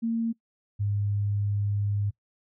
sine tone pair in turn, 228.7 / 102.1 Hz, A#3 / G#2, -33 / -29 cents, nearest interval octave + major second, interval 1396 cents, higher first, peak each -24 dBFS, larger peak neither, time 0.02-0.33 / 0.79-2.11 s, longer second, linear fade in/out 20 ms, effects noise-tail reverb RT60 0.1 s tail -22 dB re dry

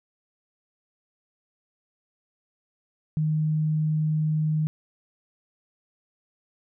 sine tone, 154.8 Hz, D#3, 9 cents flat, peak -21 dBFS, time 3.17-4.67 s, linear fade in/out 0 ms, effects none

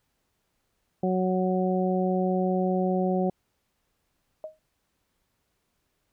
harmonic tone, 185 Hz, F#3, in tune, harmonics 1 / 2 / 3 / 4, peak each -25 / -28 / -30 / -31 dBFS, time 1.03-3.3 s, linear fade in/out 5 ms
sine tone with exponential decay, 625 Hz, D#5, 8 cents sharp, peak -30 dBFS, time 4.44-4.59 s, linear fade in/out 1 ms, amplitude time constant 31 ms
effects pink hiss -75 dBFS RMS until 6.12 s

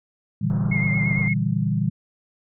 sine chord, E half-diminished seventh, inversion second, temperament equal with one note detuned, 116.54 / 145.06 / 164.81 / 196 Hz, Bb2 / D3 / E3 / G3, 0 / -21 / 0 / 0 cents, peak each -25 dBFS, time 0.41-1.9 s, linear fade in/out 10 ms
pink low-pass noise, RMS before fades -37 dBFS, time 0.5-1.28 s, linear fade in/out 0 ms, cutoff 1400 Hz, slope 48 dB/octave
sine tone with vibrato, 2135 Hz, C7, 34 cents sharp, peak -23 dBFS, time 0.71-1.34 s, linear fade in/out 10 ms, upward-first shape sine, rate 8.8 Hz, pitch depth 38 cents each way
effects none

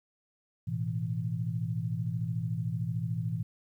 sine chord, A suspended second, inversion none, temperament equal, 110 / 123.47 / 164.81 Hz, A2 / B2 / E3, 0 / 0 / 0 cents, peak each -34 dBFS, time 0.67-3.43 s, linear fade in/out 10 ms, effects 11-bit

